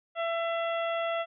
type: harmonic tone with a mistuned harmonic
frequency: 669 Hz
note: E5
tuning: 25 cents sharp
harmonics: 1 / 2 / 3 / 4 / 5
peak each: -29 / -35 / -39 / -41 / -43 dBFS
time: 0.15-1.26 s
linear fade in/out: 50 ms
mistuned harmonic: 4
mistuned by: +24 cents
effects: none